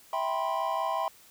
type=chord; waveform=triangle; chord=C major seventh; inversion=first; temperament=just; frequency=654.1 / 784.9 / 981.1 / 1046.5 Hz; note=E5 / G5 / B5 / C6; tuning=-14 / +2 / -12 / 0 cents; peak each=-31 dBFS; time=0.13-1.08 s; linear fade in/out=2 ms; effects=white hiss -56 dBFS RMS until 1.3 s

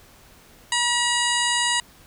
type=harmonic tone; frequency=960 Hz; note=B5; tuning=49 cents flat; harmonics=1 / 2 / 3 / 4 / 5 / 7 / 8 / 9 / 10; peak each=-26 / -25 / -26 / -28 / -31 / -30 / -30 / -36 / -33 dBFS; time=0.72-1.8 s; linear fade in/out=2 ms; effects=pink hiss -51 dBFS RMS until 2.06 s

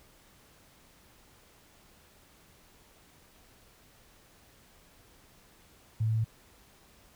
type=tone with pitch steps; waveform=sine; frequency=110.3 / 110.94 / 111.58 Hz; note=A2 / A2 / A2; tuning=+5 / +15 / +25 cents; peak=-25 dBFS; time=6-6.246 s; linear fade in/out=10 ms; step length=82 ms; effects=pink hiss -60 dBFS RMS until 7.15 s

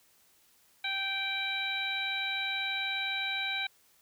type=harmonic tone; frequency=781 Hz; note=G5; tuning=7 cents flat; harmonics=1 / 2 / 3 / 4 / 5; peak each=-41 / -38 / -34 / -43 / -35 dBFS; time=0.84-3.67 s; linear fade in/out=5 ms; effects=white hiss -65 dBFS RMS until 4.01 s

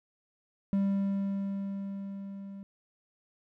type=tone with level ramp; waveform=triangle; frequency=197.1 Hz; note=G3; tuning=10 cents sharp; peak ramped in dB=-22 to -39 dBFS; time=0.73-2.63 s; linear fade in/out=0 ms; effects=none

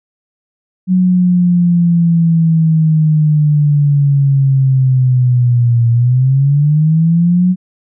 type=linear two-way sweep; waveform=sine; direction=down then up; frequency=185 to 116.54 to 185 Hz; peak=-7 dBFS; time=0.87-7.56 s; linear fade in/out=50 ms; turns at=5.9 s; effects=none

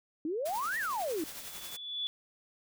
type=exponential two-way sweep; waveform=sine; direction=up then down; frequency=293.7 to 1940 to 293.7 Hz; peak=-31 dBFS; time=0.25-1.24 s; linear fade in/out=2 ms; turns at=0.78 s
type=noise with tremolo; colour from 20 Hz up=white; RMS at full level=-42 dBFS; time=0.45-1.77 s; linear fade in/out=10 ms; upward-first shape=triangle; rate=11 Hz; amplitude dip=50%
type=tone with exponential growth; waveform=sine; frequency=3445 Hz; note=A7; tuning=37 cents flat; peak=-30 dBFS; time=1.1-2.07 s; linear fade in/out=0 ms; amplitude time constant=210 ms
effects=none

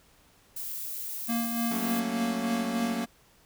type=noise; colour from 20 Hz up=violet; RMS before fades=-36 dBFS; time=0.56-2 s; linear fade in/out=5 ms
type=tone with tremolo; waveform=square; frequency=233.1 Hz; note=A#3; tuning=in tune; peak=-27 dBFS; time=1.28-3.06 s; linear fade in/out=20 ms; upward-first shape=sine; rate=3.4 Hz; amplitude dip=45%
type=chord; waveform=sawtooth; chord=F# minor; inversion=none; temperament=equal; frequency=185 / 220 / 277.2 Hz; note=F#3 / A3 / C#4; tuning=0 / 0 / 0 cents; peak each=-33 dBFS; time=1.71-3.05 s; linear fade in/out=5 ms
effects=pink hiss -61 dBFS RMS until 3.45 s

